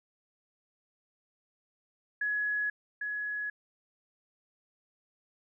sine tone pair in turn, 1685 / 1685 Hz, G#6 / G#6, +25 / +25 cents, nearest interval unison, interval 0 cents, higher neither, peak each -28 / -32 dBFS, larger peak first, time 2.21-2.7 / 3.01-3.5 s, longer neither, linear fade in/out 5 ms, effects none

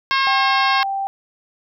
harmonic tone, 538 Hz, C5, 48 cents sharp, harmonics 2 / 3 / 4 / 5 / 6 / 7 / 8 / 9 / 10, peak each -18 / -22 / -24 / -26 / -28 / -29 / -30 / -31 / -32 dBFS, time 0.11-0.83 s, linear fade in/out 0 ms
sine tone, 784 Hz, G5, in tune, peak -20 dBFS, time 0.27-1.07 s, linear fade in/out 0 ms
effects none

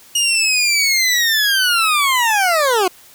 20% pulse linear sweep, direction down, 2873 to 349.2 Hz, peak -8 dBFS, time 0.15-2.88 s, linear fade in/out 5 ms, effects white hiss -45 dBFS RMS until 3.14 s

